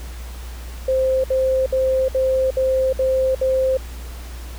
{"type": "tone bursts", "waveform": "sine", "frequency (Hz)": 523.3, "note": "C5", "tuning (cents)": 0, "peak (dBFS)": -15, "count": 7, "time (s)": [0.88, 3.772], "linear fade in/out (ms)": 5, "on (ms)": 360, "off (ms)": 62, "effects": ["added 60 Hz sine -30 dBFS peak until 4.58 s", "pink hiss -41 dBFS RMS until 4.58 s"]}